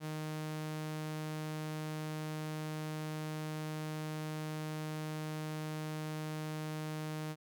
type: tone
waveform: sawtooth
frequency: 154.8 Hz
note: D#3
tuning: 9 cents flat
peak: -34 dBFS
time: 0-7.36 s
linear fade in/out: 50 ms
effects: none